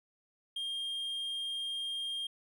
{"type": "tone", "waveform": "triangle", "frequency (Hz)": 3214, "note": "G7", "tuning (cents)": 43, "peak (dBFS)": -33, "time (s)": [0.56, 2.27], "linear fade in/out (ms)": 5, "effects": []}